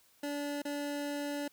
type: tone with dropouts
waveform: 25% pulse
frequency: 288.6 Hz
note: D4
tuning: 30 cents flat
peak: -31 dBFS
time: 0.23-1.48 s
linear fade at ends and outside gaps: 5 ms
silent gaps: 0.62-0.651 s
effects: white hiss -66 dBFS RMS until 1.52 s